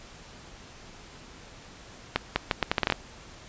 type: accelerating click train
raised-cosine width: 0.3 ms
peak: -6 dBFS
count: 10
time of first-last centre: 2.16-2.923 s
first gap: 200 ms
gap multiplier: 0.76
effects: pink hiss -48 dBFS RMS until 3.48 s + resampled to 16000 Hz